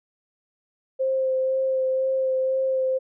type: tone with vibrato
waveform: sine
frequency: 525 Hz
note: C5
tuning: 6 cents sharp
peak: -20 dBFS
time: 0.99-2.99 s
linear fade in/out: 20 ms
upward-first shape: sine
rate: 2 Hz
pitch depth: 13 cents each way
effects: none